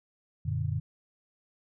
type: chord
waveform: sine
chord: Gb augmented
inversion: none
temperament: equal with one note detuned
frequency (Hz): 92.5 / 117.49 / 146.83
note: Gb2 / Bb2 / D3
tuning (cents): 0 / +14 / 0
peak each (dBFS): -32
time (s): 0.45-0.8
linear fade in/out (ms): 10
effects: none